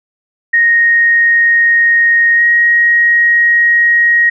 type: tone with pitch glide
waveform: sine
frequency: 1864.7 to 1884.2 Hz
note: A#6 to A#6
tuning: 0 to +18 cents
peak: -6 dBFS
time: 0.53-4.3 s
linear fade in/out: 10 ms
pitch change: +18 cents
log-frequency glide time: 2.36-2.42 s
effects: none